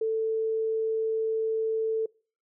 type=tone; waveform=sine; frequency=443.4 Hz; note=A4; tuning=13 cents sharp; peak=-24 dBFS; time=0.01-2.06 s; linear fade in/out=5 ms; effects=noise-tail reverb RT60 0.4 s tail -25 dB re dry